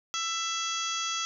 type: harmonic tone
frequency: 665 Hz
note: E5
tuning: 15 cents sharp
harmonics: 2 / 3 / 4 / 5 / 6 / 7 / 8 / 9 / 10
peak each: -34 / -42 / -40 / -34 / -46 / -41 / -44 / -36 / -41 dBFS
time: 0.14-1.25 s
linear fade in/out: 0 ms
effects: none